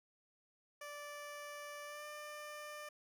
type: tone with pitch glide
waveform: 15% pulse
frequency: 585 to 596.9 Hz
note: D5 to D5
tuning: -7 to +28 cents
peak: -40 dBFS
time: 0.81-2.89 s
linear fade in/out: 5 ms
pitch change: +35 cents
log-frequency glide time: 1.85-2.05 s
effects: none